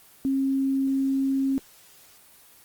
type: tone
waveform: sine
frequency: 270 Hz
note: C#4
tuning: 45 cents flat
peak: -21 dBFS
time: 0.25-1.58 s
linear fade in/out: 0 ms
effects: white hiss -53 dBFS RMS until 2.64 s + Opus 24 kbps

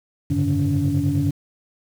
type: tone cluster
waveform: sine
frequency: 92.9 / 103.3 / 137.5 / 146.5 / 284.8 Hz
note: F#2 / G#2 / C#3 / D3 / C#4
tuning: +7 / -9 / -14 / -4 / +47 cents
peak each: -24 / -25 / -24 / -22 / -21 dBFS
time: 0.3-1.31 s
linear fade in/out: 10 ms
effects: tanh soft clip ceiling -11 dBFS + 7-bit

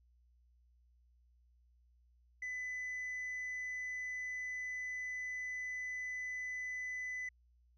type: tone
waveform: sine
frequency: 2003 Hz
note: B6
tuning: 24 cents sharp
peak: -36 dBFS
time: 2.42-7.29 s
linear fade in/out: 5 ms
effects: tanh soft clip ceiling -38 dBFS + added 60 Hz sine -66 dBFS peak until 7.77 s

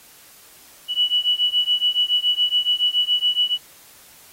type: beating tone pair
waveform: sine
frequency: 2945 / 2952.1 Hz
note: F#7 / F#7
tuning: -9 / -5 cents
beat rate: 7.1 Hz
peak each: -20 dBFS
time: 0.88-3.58 s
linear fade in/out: 50 ms
effects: white hiss -48 dBFS RMS until 4.32 s + AAC 48 kbps

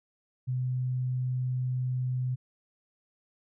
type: tone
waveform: sine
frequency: 127 Hz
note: B2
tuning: 49 cents sharp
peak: -27 dBFS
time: 0.47-2.36 s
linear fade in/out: 20 ms
effects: none

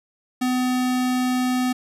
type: tone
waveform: square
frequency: 252.3 Hz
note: B3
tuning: 37 cents sharp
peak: -20 dBFS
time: 0.41-1.73 s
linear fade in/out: 10 ms
effects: resampled to 32000 Hz + 10-bit

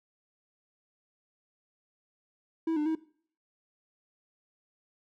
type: tone with pitch steps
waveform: triangle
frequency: 325.3 / 299.8 / 319.1 Hz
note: E4 / D4 / D#4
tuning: -23 / +36 / +44 cents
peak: -24 dBFS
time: 2.67-2.952 s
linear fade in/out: 5 ms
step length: 94 ms
effects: noise-tail reverb RT60 0.5 s tail -18 dB re dry

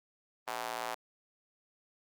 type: tone with high-pass filter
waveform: square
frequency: 58.27 Hz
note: A#1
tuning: in tune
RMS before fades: -38 dBFS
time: 0.47-0.95 s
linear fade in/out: 10 ms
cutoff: 770 Hz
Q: 1.9
effects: Opus 32 kbps

